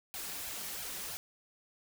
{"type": "noise with flanger", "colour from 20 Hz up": "white", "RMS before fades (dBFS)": -41, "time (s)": [0.14, 1.17], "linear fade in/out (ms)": 0, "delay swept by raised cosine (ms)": [1.2, 5.3], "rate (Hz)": 3, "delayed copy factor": 0.75, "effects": []}